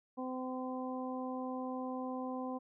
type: harmonic tone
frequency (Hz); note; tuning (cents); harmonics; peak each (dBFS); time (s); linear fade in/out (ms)
256.5; C4; -34; 1 / 2 / 3 / 4; -39 / -43 / -45 / -46; 0.17-2.59; 20
effects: none